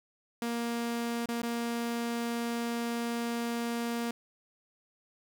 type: tone with dropouts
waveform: sawtooth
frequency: 234.8 Hz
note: A#3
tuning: 13 cents sharp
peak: -27 dBFS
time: 0.42-4.11 s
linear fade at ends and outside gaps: 2 ms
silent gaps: 1.258-1.287 / 1.419-1.431 s
effects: 9-bit